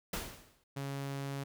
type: noise with exponential decay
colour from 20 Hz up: pink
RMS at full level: -35 dBFS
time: 0.13-0.64 s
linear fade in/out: 5 ms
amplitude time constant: 110 ms
type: tone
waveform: sawtooth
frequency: 138.59 Hz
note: C#3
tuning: in tune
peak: -33 dBFS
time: 0.76-1.44 s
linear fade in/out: 10 ms
effects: none